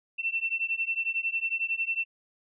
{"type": "beating tone pair", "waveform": "sine", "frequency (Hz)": [2686, 2697], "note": ["E7", "E7"], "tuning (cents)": [32, 39], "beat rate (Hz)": 11, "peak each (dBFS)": -30, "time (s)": [0.18, 2.05], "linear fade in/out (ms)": 20, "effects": []}